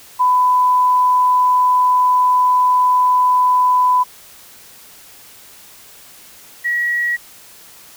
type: tone pair in turn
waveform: sine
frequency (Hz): 1000 / 1916.3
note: B5 / A#6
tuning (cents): +21 / +47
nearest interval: major seventh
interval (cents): 1126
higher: second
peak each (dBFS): -10 / -15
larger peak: first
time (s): 0.19-4.04 / 6.64-7.17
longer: first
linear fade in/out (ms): 20
effects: white hiss -42 dBFS RMS until 7.96 s